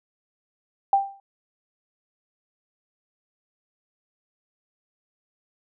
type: tone with exponential decay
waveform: sine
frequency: 789 Hz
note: G5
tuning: 11 cents sharp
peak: -12 dBFS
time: 0.93-1.2 s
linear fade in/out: 2 ms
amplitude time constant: 57 ms
effects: none